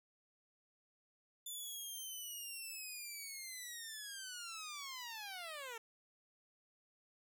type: linear sweep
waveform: 10% pulse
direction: down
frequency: 3520 to 441.7 Hz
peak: -37 dBFS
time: 1.46-5.78 s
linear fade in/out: 5 ms
effects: none